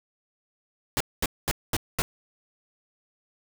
pink noise bursts, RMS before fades -25 dBFS, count 5, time 0.97-2.02 s, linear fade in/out 0 ms, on 34 ms, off 220 ms, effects none

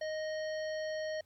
harmonic tone, 622.3 Hz, D#5, in tune, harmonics 1 / 3 / 5 / 7 / 9, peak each -35 / -44 / -53 / -51 / -54 dBFS, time 0.01-1.21 s, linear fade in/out 5 ms, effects added 94 Hz sine -69 dBFS peak until 1.25 s + pink hiss -72 dBFS RMS until 1.25 s

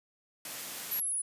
white high-pass noise, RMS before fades -40 dBFS, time 0.45-1 s, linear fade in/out 2 ms, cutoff 110 Hz, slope 96 dB/octave
sine exponential sweep, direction down, 11890 to 9956 Hz, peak -30 dBFS, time 0.91-1.22 s, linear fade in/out 10 ms
effects resampled to 32000 Hz

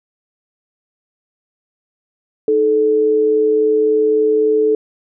sine tone pair together, 311.1 / 434.7 Hz, D#4 / A4, 0 / -21 cents, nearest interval tritone, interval 579 cents, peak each -21 / -11 dBFS, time 2.48-4.75 s, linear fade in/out 2 ms, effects none

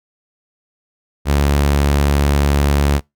sawtooth tone, 71.4 Hz, D2, 48 cents flat, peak -8 dBFS, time 1.25-3.01 s, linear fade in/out 50 ms, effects noise-tail reverb RT60 0.2 s tail -26 dB re dry

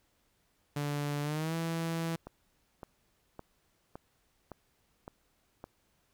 sawtooth tone with pitch glide, 145.4 to 165.1 Hz, D3 to E3, -17 to +3 cents, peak -28 dBFS, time 0.76-2.16 s, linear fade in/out 5 ms, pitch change +220 cents, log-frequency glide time 1.22-1.55 s
click train, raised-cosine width 1 ms, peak -29 dBFS, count 7, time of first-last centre 2.27-5.641 s, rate 1.78 Hz
effects pink hiss -73 dBFS RMS until 6.13 s

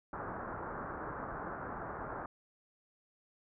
white low-pass noise, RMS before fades -42 dBFS, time 0.13-2.26 s, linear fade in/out 2 ms, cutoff 1500 Hz, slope 48 dB/octave, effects none

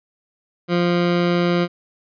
20% pulse tone, 174.61 Hz, F3, in tune, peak -11 dBFS, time 0.68-1.68 s, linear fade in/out 50 ms, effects resampled to 11025 Hz

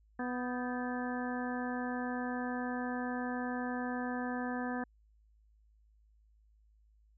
harmonic tone with a mistuned harmonic, 247.9 Hz, B3, 7 cents sharp, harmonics 1 / 2 / 3 / 4 / 5 / 6 / 7, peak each -36 / -43 / -42 / -46 / -48 / -46 / -45 dBFS, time 0.19-4.84 s, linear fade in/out 5 ms, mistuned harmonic 6, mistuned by +80 cents, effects added 53 Hz sine -63 dBFS peak until 7.17 s

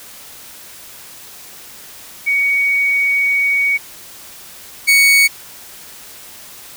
sine / 40% pulse tone pair in turn, 2243 / 2230 Hz, C#7 / C#7, +20 / +10 cents, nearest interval unison, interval 10 cents, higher first, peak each -12 / -7 dBFS, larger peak second, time 2.26-3.78 / 4.87-5.28 s, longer first, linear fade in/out 20 ms, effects white hiss -37 dBFS RMS until 6.76 s

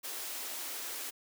white high-pass noise, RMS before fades -40 dBFS, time 0.03-1.11 s, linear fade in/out 20 ms, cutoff 260 Hz, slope 48 dB/octave, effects none

